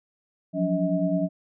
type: tone cluster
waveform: sine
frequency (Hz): 174 / 183.7 / 284.7 / 637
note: F3 / F#3 / C#4 / D#5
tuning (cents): -6 / -12 / +46 / +41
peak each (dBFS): -27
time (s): 0.53-1.29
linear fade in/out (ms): 50
effects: none